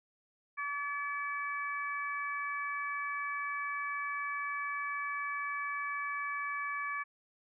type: harmonic tone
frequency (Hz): 573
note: D5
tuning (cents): -43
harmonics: 2 / 3 / 4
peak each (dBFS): -37 / -39 / -40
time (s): 0.57-7.04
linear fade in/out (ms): 20
effects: none